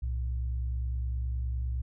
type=tone pair together; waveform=sine; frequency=63.7 / 113.5 Hz; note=C2 / A#2; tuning=-46 / -46 cents; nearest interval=minor seventh; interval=1000 cents; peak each=-29 / -39 dBFS; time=0.02-1.82 s; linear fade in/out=10 ms; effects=none